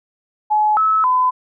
sine tone with pitch steps, 850 / 1298 / 1011 Hz, G#5 / E6 / B5, +40 / -27 / +40 cents, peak -12 dBFS, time 0.5-1.31 s, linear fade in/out 20 ms, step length 270 ms, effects none

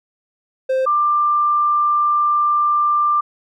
triangle / sine tone pair in turn, 523.3 / 1187 Hz, C5 / D6, 0 / +18 cents, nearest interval octave + major second, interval 1418 cents, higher second, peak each -13 dBFS, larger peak neither, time 0.69-0.86 / 0.86-3.21 s, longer second, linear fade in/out 10 ms, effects none

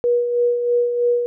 sine tone with tremolo, 481.9 Hz, B4, 43 cents flat, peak -13 dBFS, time 0.04-1.26 s, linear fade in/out 0 ms, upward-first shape sine, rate 3.1 Hz, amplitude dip 50%, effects none

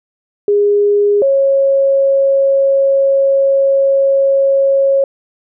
sine tone pair in turn, 409.9 / 547.2 Hz, G#4 / C#5, -23 / -23 cents, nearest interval perfect fourth, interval 500 cents, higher second, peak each -8 dBFS, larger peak neither, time 0.48-1.22 / 1.22-5.04 s, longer second, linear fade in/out 2 ms, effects none

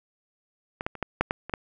clicks, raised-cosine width 0.5 ms, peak -16 / -13 / -24 / -12 / -6 / -10 / -22 / -11 dBFS, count 8, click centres 0.809 / 0.865 / 0.953 / 1.027 / 1.21 / 1.309 / 1.496 / 1.538 s, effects none

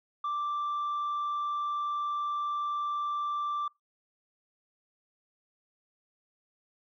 sine tone, 1174.7 Hz, D6, in tune, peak -27 dBFS, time 0.24-3.68 s, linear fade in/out 5 ms, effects noise-tail reverb RT60 0.2 s tail -25 dB re dry + tanh soft clip ceiling -28 dBFS

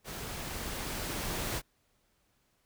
pink noise with level ramp, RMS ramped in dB -41 to -34 dBFS, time 0.04-1.62 s, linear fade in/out 50 ms, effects pink hiss -73 dBFS RMS until 2.65 s

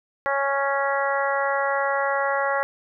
harmonic tone, 277.2 Hz, C#4, in tune, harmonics 2 / 3 / 4 / 5 / 6 / 7, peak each -25 / -27 / -28 / -29 / -30 / -30 dBFS, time 0.26-2.63 s, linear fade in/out 0 ms, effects none

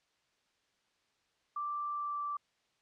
sine tone with pitch glide, 1174.7 to 1167.3 Hz, D6 to D6, 0 to -11 cents, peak -34 dBFS, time 1.56-2.37 s, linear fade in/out 5 ms, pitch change -11 cents, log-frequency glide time 1.91-2.2 s, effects white hiss -75 dBFS RMS until 2.81 s + low-pass 5000 Hz 12 dB/octave

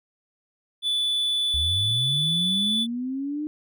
triangle tone, 3472 Hz, A7, 24 cents flat, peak -20 dBFS, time 0.82-2.87 s, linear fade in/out 50 ms
sine linear sweep, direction up, 68 to 306.6 Hz, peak -26 dBFS, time 1.54-3.47 s, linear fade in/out 0 ms
effects none

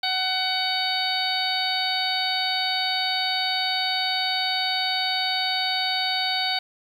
harmonic tone, 750 Hz, F#5, 23 cents sharp, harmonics 1 / 2 / 3 / 4 / 5 / 6, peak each -28 / -32 / -30 / -32 / -28 / -28 dBFS, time 0.03-6.59 s, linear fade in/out 5 ms, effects 8-bit

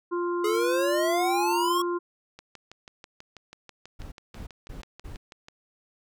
harmonic tone, 349.2 Hz, F4, in tune, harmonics 1 / 3 / 4, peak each -26 / -32 / -40 dBFS, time 0.11-1.99 s, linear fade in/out 20 ms
square exponential sweep, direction up, 415.3 to 1108.7 Hz, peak -25 dBFS, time 0.44-1.82 s, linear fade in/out 5 ms
click train, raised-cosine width 0.2 ms, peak -27 dBFS, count 20, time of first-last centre 2.39-5.484 s, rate 6.14 Hz
brown noise bursts, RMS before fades -39 dBFS, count 4, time 3.99-5.17 s, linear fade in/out 10 ms, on 130 ms, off 220 ms
effects none

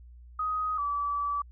sine tone pair in turn, 1254 / 1152.6 Hz, D#6 / D6, +13 / -33 cents, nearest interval minor second, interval 146 cents, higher first, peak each -27 dBFS, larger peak neither, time 0.39-0.78 / 0.78-1.42 s, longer second, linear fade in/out 5 ms, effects added 60 Hz sine -47 dBFS peak until 1.51 s

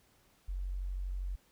sine tone, 46.25 Hz, F#1, in tune, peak -34 dBFS, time 0.48-1.36 s, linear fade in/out 10 ms, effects pink hiss -68 dBFS RMS until 1.51 s

